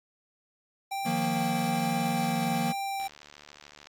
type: tone with vibrato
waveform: square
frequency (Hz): 784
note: G5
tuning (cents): 0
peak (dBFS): -31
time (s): 0.91-3.08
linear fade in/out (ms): 10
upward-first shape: triangle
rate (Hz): 1.2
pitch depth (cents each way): 11
type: chord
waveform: square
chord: Eb suspended second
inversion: none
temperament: equal with one note detuned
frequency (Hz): 155.56 / 177.36 / 233.1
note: Eb3 / F3 / Bb3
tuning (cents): 0 / +27 / 0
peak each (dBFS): -35 / -33 / -31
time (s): 1.05-2.73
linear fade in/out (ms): 20
type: click train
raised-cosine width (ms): 0.2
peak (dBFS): -30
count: 65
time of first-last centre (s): 3-3.871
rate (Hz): 73.5
effects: AAC 64 kbps